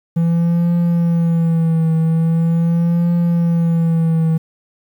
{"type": "tone with vibrato", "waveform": "triangle", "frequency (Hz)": 166.7, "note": "E3", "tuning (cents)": 20, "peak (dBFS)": -10, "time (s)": [0.16, 4.38], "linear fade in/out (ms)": 10, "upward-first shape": "triangle", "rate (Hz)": 0.42, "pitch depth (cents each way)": 59, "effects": ["8-bit"]}